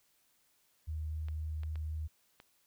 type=tone with vibrato; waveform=sine; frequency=77.78 Hz; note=D#2; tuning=in tune; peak=-35 dBFS; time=0.87-2.08 s; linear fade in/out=20 ms; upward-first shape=triangle; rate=3.9 Hz; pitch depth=9 cents each way
type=clicks; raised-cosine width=0.3 ms; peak=-36 dBFS; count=4; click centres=1.285 / 1.634 / 1.757 / 2.401 s
effects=white hiss -72 dBFS RMS until 2.66 s